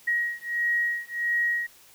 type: beating tone pair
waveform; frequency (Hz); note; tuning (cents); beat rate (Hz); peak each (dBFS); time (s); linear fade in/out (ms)
sine; 1894 / 1895.5; A#6 / A#6; +27 / +28; 1.5; -27; 0.07-1.67; 10
effects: white hiss -54 dBFS RMS until 1.94 s